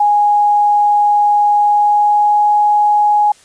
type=tone with pitch glide; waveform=sine; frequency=828 to 833.8 Hz; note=G#5 to G#5; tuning=-5 to +7 cents; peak=-8 dBFS; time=0-3.32 s; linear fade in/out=5 ms; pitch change=+12 cents; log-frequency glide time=1.57-2.48 s; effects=white hiss -46 dBFS RMS until 3.44 s + resampled to 22050 Hz